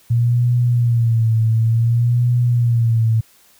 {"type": "tone with vibrato", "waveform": "sine", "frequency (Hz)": 116.8, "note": "A#2", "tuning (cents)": 4, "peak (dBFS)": -12, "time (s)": [0.1, 3.21], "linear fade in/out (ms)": 10, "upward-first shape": "sine", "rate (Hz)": 0.56, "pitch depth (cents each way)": 73, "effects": ["white hiss -52 dBFS RMS until 3.59 s"]}